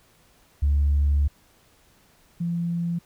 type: tone pair in turn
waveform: sine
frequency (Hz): 71.8 / 170.77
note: D2 / F3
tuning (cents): -39 / -39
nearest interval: octave + minor third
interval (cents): 1500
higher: second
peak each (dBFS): -16 / -23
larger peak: first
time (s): 0.62-1.28 / 2.4-2.99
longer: first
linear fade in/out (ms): 10
effects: tanh soft clip ceiling -14 dBFS + pink hiss -59 dBFS RMS until 3.05 s